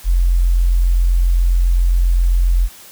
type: tone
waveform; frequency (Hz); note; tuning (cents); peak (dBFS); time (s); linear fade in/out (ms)
sine; 43.73; F1; +3; -10; 0.04-2.69; 50
effects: white hiss -40 dBFS RMS until 2.91 s